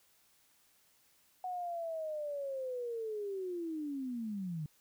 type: linear sweep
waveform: sine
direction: down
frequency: 740 to 146.83 Hz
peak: -36 dBFS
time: 1.44-4.66 s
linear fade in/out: 2 ms
effects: white hiss -69 dBFS RMS until 4.8 s